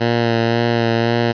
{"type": "tone with vibrato", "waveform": "10% pulse", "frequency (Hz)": 116.54, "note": "A#2", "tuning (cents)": 0, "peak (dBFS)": -6, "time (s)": [0, 1.33], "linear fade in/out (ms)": 20, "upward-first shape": "sine", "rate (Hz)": 1.9, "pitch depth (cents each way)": 23, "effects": ["resampled to 11025 Hz", "7-bit"]}